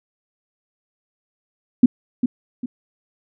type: tone with echo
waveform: sine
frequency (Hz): 246.9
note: B3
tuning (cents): 0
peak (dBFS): -5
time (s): 1.83-1.86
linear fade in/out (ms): 5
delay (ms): 400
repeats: 2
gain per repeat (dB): -9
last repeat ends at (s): 2.66
effects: none